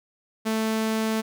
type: tone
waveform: sawtooth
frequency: 220.5 Hz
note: A3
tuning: 4 cents sharp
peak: -19 dBFS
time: 0.45-1.22 s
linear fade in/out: 20 ms
effects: none